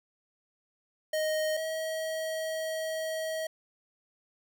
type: tone pair in turn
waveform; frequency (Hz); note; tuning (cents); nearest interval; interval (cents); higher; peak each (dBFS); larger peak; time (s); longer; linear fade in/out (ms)
square; 622.3 / 637.6; D#5 / D#5; 0 / +42; unison; 42; second; -28 / -32; first; 1.13-1.57 / 1.57-3.47; second; 5
effects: none